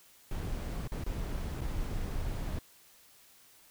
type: noise with dropouts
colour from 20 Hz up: brown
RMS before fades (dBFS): -35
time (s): 0.31-2.59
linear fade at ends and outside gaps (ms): 2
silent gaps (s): 0.875-0.919 / 1.039-1.063 / 1.609-1.615
effects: white hiss -60 dBFS RMS until 3.7 s